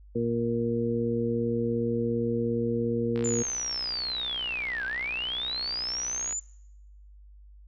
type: harmonic tone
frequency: 117.3 Hz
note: A#2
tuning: 11 cents sharp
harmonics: 1 / 2 / 3 / 4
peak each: -33 / -29 / -33 / -28 dBFS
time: 0.15-3.43 s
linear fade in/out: 10 ms
type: click train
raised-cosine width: 0.3 ms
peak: -24 dBFS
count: 196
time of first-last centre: 3.16-6.326 s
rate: 61.6 Hz
type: linear two-way sweep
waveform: sine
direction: down then up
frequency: 7170 to 1505 to 7170 Hz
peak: -29 dBFS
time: 3.24-6.4 s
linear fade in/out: 10 ms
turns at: 4.85 s
effects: noise-tail reverb RT60 0.9 s tail -25 dB re dry + added 50 Hz sine -48 dBFS peak until 7.67 s